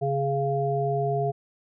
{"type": "harmonic tone", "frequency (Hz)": 138.59, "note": "C#3", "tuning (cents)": 0, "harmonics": [1, 3, 5], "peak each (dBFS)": [-27, -27, -27], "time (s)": [0.01, 1.32], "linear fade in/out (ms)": 20, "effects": []}